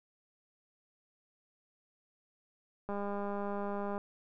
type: click train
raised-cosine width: 1 ms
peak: -25 dBFS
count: 221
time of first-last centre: 2.89-3.979 s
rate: 202 Hz
effects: none